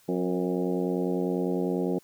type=harmonic tone with a mistuned harmonic; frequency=90 Hz; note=F#2; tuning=47 cents flat; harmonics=2 / 3 / 4 / 5 / 6 / 7 / 8 / 9; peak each=-30 / -31 / -30 / -32 / -38 / -40 / -45 / -42 dBFS; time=0.08-1.99 s; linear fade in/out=10 ms; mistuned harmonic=5; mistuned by=+47 cents; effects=white hiss -60 dBFS RMS until 2.03 s